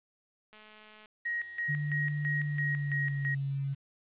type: click train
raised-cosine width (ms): 0.2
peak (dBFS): -36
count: 114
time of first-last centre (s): 0.53-1.058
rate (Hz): 214
type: tone with tremolo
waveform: sine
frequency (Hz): 1888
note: A#6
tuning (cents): +22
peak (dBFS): -30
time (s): 1.25-3.35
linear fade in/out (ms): 10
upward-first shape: square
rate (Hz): 3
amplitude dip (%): 75
type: tone with pitch glide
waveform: sine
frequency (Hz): 147 to 137.95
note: D3 to C#3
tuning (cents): +2 to -8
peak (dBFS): -30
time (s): 1.68-3.75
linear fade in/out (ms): 20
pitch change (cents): -110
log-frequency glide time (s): 2.45-3.28
effects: resampled to 8000 Hz + 10-bit